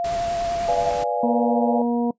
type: tone with vibrato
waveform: sine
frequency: 687 Hz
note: F5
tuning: 29 cents flat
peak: -22 dBFS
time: 0-0.91 s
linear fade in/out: 0 ms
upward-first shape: square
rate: 10 Hz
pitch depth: 17 cents each way
type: noise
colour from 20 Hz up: pink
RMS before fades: -34 dBFS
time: 0.04-1.04 s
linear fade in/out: 5 ms
type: chord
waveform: sine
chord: B diminished seventh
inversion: none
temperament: equal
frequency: 493.9 / 587.3 / 698.5 / 830.6 Hz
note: B4 / D5 / F5 / Ab5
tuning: 0 / 0 / 0 / 0 cents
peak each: -26 dBFS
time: 0.68-1.82 s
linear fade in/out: 5 ms
type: harmonic tone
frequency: 237.9 Hz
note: A#3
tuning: 35 cents sharp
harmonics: 1 / 2 / 3 / 4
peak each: -20 / -26 / -30 / -32 dBFS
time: 1.23-2.11 s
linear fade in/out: 5 ms
effects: noise-tail reverb RT60 0.1 s tail -21 dB re dry + resampled to 16000 Hz